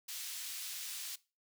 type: high-pass noise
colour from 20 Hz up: pink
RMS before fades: -43 dBFS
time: 0.08-1.16 s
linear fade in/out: 10 ms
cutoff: 3400 Hz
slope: 12 dB/octave
effects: noise-tail reverb RT60 0.3 s tail -20 dB re dry